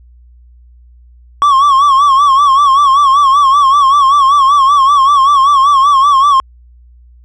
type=tone with vibrato; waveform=triangle; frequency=1113 Hz; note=C#6; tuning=7 cents sharp; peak=-3 dBFS; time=1.42-6.4 s; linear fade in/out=0 ms; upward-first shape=sine; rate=5.2 Hz; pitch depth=92 cents each way; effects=added 60 Hz sine -38 dBFS peak until 7.24 s + resampled to 22050 Hz